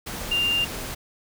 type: tone in noise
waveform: sine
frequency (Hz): 2794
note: F7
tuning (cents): 0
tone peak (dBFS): -20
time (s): 0.31-0.65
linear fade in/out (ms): 10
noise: pink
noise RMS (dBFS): -33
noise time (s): 0.06-0.95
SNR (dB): +10
effects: none